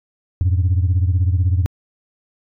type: beating tone pair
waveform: sine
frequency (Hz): 87.31 / 103.31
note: F2 / G#2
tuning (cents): 0 / -9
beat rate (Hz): 16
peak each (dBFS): -13 / -17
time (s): 0.41-1.66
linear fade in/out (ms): 0
effects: tanh soft clip ceiling -10 dBFS